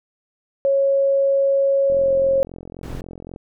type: tone with pitch glide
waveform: sine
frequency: 550 to 541.5 Hz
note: C#5 to C#5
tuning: -14 to -41 cents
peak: -14 dBFS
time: 0.65-2.43 s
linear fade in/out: 0 ms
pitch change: -27 cents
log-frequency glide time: 1.97-2.12 s
type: click train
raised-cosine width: 2 ms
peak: -22 dBFS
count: 65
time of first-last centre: 1.9-3.361 s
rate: 43.8 Hz
type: noise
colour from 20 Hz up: brown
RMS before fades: -31 dBFS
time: 2.83-3.01 s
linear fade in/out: 2 ms
effects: none